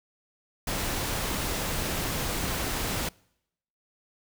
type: noise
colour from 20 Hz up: pink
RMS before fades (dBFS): -30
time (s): 0.67-3.09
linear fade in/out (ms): 5
effects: noise-tail reverb RT60 0.8 s tail -26 dB re dry